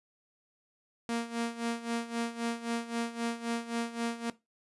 sawtooth tone with tremolo, 233.1 Hz, A#3, in tune, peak -25 dBFS, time 1.09-4.3 s, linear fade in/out 0 ms, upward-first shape sine, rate 3.8 Hz, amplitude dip 80%, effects noise-tail reverb RT60 0.2 s tail -17 dB re dry + resampled to 24000 Hz

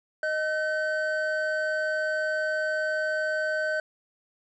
triangle tone pair together, 621 / 1526.4 Hz, D#5 / G6, -3 / -47 cents, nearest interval octave + major third, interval 1556 cents, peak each -26 dBFS, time 0.23-3.8 s, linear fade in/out 2 ms, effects resampled to 22050 Hz + 10-bit

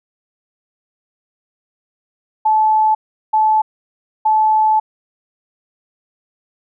sine tone bursts at uneven times, 867 Hz, A5, 26 cents flat, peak -10 dBFS, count 3, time 2.45-2.95 / 3.33-3.62 / 4.25-4.8 s, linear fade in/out 10 ms, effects none

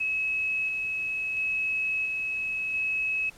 sine tone with tremolo, 2572 Hz, E7, 43 cents flat, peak -25 dBFS, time 0-3.3 s, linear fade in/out 10 ms, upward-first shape square, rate 0.73 Hz, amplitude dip 25%, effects pink hiss -53 dBFS RMS until 3.37 s + low-pass 12000 Hz 12 dB/octave

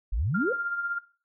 sine exponential sweep, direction up, 42.06 to 554.4 Hz, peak -24 dBFS, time 0.12-0.53 s, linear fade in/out 10 ms
sine tone with tremolo, 1396.9 Hz, F6, in tune, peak -25 dBFS, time 0.34-0.99 s, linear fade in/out 10 ms, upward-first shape triangle, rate 16 Hz, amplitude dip 65%
effects noise-tail reverb RT60 0.4 s tail -19 dB re dry

